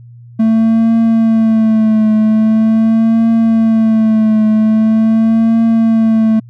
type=tone with vibrato; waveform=triangle; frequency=221.7 Hz; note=A3; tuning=13 cents sharp; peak=-5 dBFS; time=0.39-6.4 s; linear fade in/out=10 ms; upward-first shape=triangle; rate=0.43 Hz; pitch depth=46 cents each way; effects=added 119 Hz sine -33 dBFS peak until 6.49 s